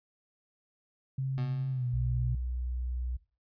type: tone with pitch glide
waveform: sine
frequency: 133.4 to 123.04 Hz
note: C3 to B2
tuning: +34 to -6 cents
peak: -29 dBFS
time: 1.18-2.35 s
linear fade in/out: 5 ms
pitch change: -140 cents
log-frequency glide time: 1.7-1.86 s
type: tone with exponential decay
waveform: 25% pulse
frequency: 122.9 Hz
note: B2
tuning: 8 cents flat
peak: -32 dBFS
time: 1.38-2.12 s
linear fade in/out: 0 ms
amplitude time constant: 160 ms
type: tone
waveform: sine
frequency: 61.74 Hz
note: B1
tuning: in tune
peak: -31 dBFS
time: 1.93-3.17 s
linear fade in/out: 10 ms
effects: noise-tail reverb RT60 0.4 s tail -20 dB re dry + resampled to 11025 Hz